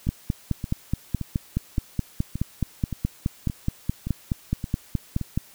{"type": "two click trains", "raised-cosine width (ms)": 5, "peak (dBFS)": [-10, -16], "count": [26, 10], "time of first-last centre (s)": [[0.09, 5.375], [0.07, 5.213]], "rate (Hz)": [4.73, 1.75], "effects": ["white hiss -51 dBFS RMS until 5.54 s"]}